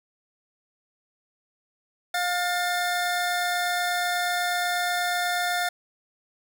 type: tone pair together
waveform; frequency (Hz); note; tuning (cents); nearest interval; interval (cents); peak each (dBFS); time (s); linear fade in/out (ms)
25% pulse; 710 / 1789.1; F5 / A6; +28 / +28; octave + major third; 1600; -21 / -26; 2.14-5.69; 5
effects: none